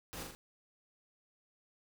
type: noise with echo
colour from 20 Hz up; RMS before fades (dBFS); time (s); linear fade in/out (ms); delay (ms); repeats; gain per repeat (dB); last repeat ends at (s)
pink; -45; 0.13-0.23; 0; 40; 3; -3; 0.35
effects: none